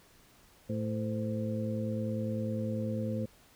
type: harmonic tone with a mistuned harmonic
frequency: 110 Hz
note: A2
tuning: in tune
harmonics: 1 / 2 / 3 / 4 / 5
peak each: -35 / -34 / -44 / -46 / -38 dBFS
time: 0.69-3.26 s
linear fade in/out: 10 ms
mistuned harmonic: 5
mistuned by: -100 cents
effects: pink hiss -61 dBFS RMS until 3.55 s